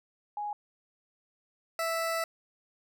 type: tone pair in turn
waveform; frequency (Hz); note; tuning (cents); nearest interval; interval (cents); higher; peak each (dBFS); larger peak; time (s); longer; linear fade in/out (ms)
sine / 20% pulse; 830.6 / 659.2; G#5 / E5; 0 / 0; major third; 400; first; -32 / -24; second; 0.37-0.53 / 1.79-2.24; second; 2
effects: none